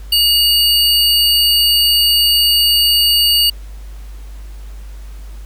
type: tone pair together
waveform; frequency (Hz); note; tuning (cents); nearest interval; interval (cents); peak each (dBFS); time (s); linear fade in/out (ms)
square; 2874 / 4562; F7 / C#8; +49 / +49; minor sixth; 800; -13; 0.12-3.5; 5
effects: added 50 Hz sine -28 dBFS peak until 5.45 s + pink hiss -46 dBFS RMS until 5.45 s